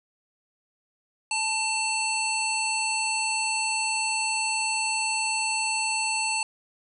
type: harmonic tone with a mistuned harmonic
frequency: 880 Hz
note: A5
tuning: in tune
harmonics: 1 / 3 / 5 / 7 / 9 / 10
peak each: -30 / -28 / -32 / -41 / -31 / -36 dBFS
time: 1.31-6.43 s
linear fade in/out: 2 ms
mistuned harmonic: 3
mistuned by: +31 cents
effects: none